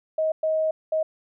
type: tone bursts at uneven times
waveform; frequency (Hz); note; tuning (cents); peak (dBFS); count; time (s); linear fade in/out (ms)
sine; 631; D#5; +24; -20; 3; 0.18-0.32 / 0.43-0.71 / 0.92-1.03; 5
effects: none